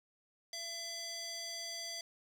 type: tone with band-pass filter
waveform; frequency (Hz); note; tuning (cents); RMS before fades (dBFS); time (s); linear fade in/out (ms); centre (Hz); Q
square; 673; E5; +36; -43; 0.53-2.01; 2; 5200; 2.4
effects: 10-bit